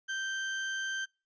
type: tone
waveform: 35% pulse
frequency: 1563 Hz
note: G6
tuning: 6 cents flat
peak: -31 dBFS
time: 0.08-1.06 s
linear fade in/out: 20 ms
effects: noise-tail reverb RT60 0.3 s tail -26 dB re dry + resampled to 16000 Hz